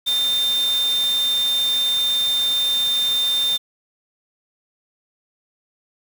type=tone in noise; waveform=sine; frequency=3600 Hz; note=A7; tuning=39 cents sharp; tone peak=-17 dBFS; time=0.06-3.58 s; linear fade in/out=20 ms; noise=white; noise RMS=-31 dBFS; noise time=0.06-3.58 s; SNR=+11 dB; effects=none